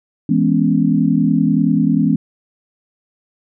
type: chord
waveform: sine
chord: C# minor seventh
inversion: first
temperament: equal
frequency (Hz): 164.81 / 207.7 / 246.9 / 277.2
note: E3 / G#3 / B3 / C#4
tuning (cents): 0 / 0 / 0 / 0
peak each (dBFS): -17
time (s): 0.29-2.16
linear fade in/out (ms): 5
effects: none